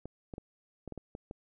clicks, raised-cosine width 2 ms, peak -28 dBFS, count 8, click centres 0.056 / 0.338 / 0.381 / 0.877 / 0.923 / 0.977 / 1.151 / 1.311 s, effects none

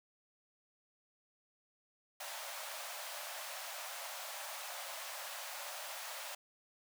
pink high-pass noise, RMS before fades -45 dBFS, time 2.2-6.35 s, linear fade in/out 5 ms, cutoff 550 Hz, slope 96 dB/octave, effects none

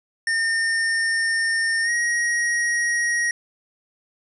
square tone with pitch glide, 1818 to 1888.6 Hz, A#6 to A#6, -44 to +22 cents, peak -20 dBFS, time 0.27-3.31 s, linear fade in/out 2 ms, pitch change +66 cents, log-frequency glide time 1.83-1.9 s, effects resampled to 24000 Hz + 10-bit

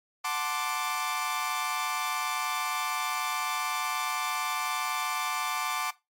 sawtooth chord, D dominant seventh, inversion first, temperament equal, 740 / 880 / 1046.5 / 1174.7 Hz, F#5 / A5 / C6 / D6, 0 / 0 / 0 / 0 cents, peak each -33 / -32 / -32 / -28 dBFS, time 0.24-5.91 s, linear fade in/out 10 ms, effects noise-tail reverb RT60 0.2 s tail -17 dB re dry + MP3 64 kbps

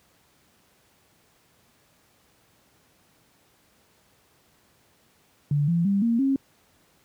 sine tone with pitch steps, 145.3 / 169.82 / 198.49 / 232 / 271.1 Hz, D3 / F3 / G3 / A#3 / C#4, -18 / -48 / +22 / -8 / -38 cents, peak -19 dBFS, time 5.51-6.36 s, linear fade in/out 2 ms, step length 170 ms, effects pink hiss -62 dBFS RMS until 7.04 s + high-pass 80 Hz 12 dB/octave

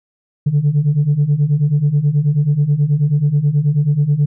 sine beating tone pair, 140.8 / 150.1 Hz, C#3 / D3, +27 / +38 cents, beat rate 9.3 Hz, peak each -15 / -12 dBFS, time 0.46-4.26 s, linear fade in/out 10 ms, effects tanh soft clip ceiling -7 dBFS

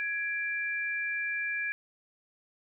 sine tone pair together, 1666.7 / 2357 Hz, G#6 / D7, +6 / +6 cents, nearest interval tritone, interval 600 cents, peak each -32 / -33 dBFS, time 0-1.72 s, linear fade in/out 0 ms, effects none

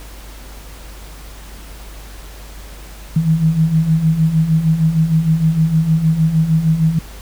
sine beating tone pair, 155.56 / 162.06 Hz, D#3 / E3, 0 / -29 cents, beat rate 6.5 Hz, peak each -18 / -12 dBFS, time 3.16-6.99 s, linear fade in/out 5 ms, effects added 50 Hz sine -33 dBFS peak until 7.21 s + pink hiss -39 dBFS RMS until 7.21 s

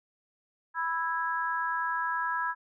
sine chord, E major, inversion second, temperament just, 988.9 / 1318.5 / 1648.1 Hz, B5 / E6 / G#6, +2 / 0 / -14 cents, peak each -31 / -34 / -32 dBFS, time 0.74-2.55 s, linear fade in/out 50 ms, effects none

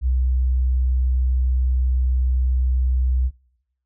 sine tone, 63.4 Hz, B1, 46 cents sharp, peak -16 dBFS, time 0.01-3.31 s, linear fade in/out 50 ms, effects noise-tail reverb RT60 0.8 s tail -23 dB re dry

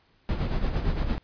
brown noise with tremolo, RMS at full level -24 dBFS, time 0.29-1.18 s, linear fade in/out 0 ms, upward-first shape sine, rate 8.8 Hz, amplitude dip 55%, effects pink hiss -64 dBFS RMS until 1.23 s + resampled to 11025 Hz

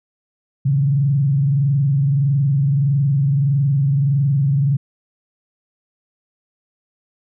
sine tone with frequency modulation, 139.3 Hz, C#3, 9 cents sharp, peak -13 dBFS, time 0.65-4.77 s, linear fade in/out 10 ms, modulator 21.6 Hz, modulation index 0.53, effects none

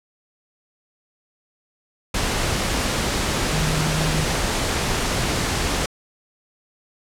sine tone in noise, 155.56 Hz, D#3, in tune, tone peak -22 dBFS, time 3.53-4.24 s, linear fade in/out 5 ms, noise pink, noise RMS -22 dBFS, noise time 2.14-5.86 s, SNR -3 dB, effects low-pass 9000 Hz 12 dB/octave

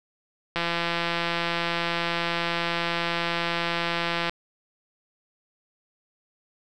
click train, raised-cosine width 0.3 ms, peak -10 dBFS, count 636, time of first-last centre 0.56-4.295 s, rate 170 Hz, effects none

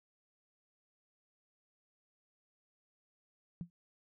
sine tone with exponential decay, 172.4 Hz, F3, 22 cents flat, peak -34 dBFS, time 3.61-3.7 s, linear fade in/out 0 ms, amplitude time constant 19 ms, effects none

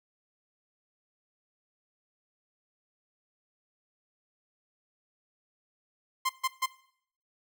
sawtooth tone bursts, 1046.5 Hz, C6, in tune, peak -22 dBFS, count 3, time 6.25-6.662 s, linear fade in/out 10 ms, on 44 ms, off 140 ms, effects noise-tail reverb RT60 0.6 s tail -18 dB re dry

